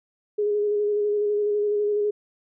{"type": "tone with vibrato", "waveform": "sine", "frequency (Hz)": 415.3, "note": "G#4", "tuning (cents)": 0, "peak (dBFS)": -20, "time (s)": [0.38, 2.11], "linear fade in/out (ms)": 10, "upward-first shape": "square", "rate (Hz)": 12, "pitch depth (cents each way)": 17, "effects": []}